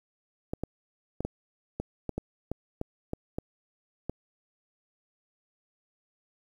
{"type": "clicks", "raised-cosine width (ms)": 2, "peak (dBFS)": -18, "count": 12, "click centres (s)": [0.535, 0.636, 1.206, 1.25, 1.8, 2.093, 2.18, 2.516, 2.814, 3.134, 3.385, 4.096], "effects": ["9-bit"]}